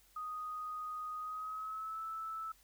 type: tone with pitch glide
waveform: sine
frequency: 1244.5 to 1313.2 Hz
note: D#6 to E6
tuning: 0 to -7 cents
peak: -39 dBFS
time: 0.16-2.52 s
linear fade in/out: 5 ms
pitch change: +93 cents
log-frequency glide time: 1.19-2.02 s
effects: added 48 Hz sine -70 dBFS peak until 2.63 s + white hiss -67 dBFS RMS until 2.63 s